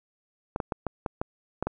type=clicks; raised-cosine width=1 ms; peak=-14 dBFS; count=8; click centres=0.561 / 0.602 / 0.722 / 0.867 / 1.062 / 1.215 / 1.626 / 1.67 s; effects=none